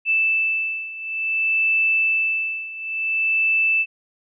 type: beating tone pair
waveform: sine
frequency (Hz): 2640 / 2640.56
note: E7 / E7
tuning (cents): +2 / +2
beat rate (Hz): 0.56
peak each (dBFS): -23 / -20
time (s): 0.05-3.86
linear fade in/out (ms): 50
effects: none